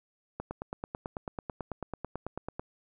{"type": "click train", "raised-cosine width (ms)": 1, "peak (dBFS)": -21, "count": 21, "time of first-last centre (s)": [0.4, 2.595], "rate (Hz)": 9.11, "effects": []}